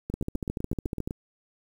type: two click trains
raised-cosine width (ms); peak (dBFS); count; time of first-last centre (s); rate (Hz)
3; -19 / -17; 9 / 14; 0.1-1.109 / 0.14-1.075; 7.93 / 13.9
effects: 8-bit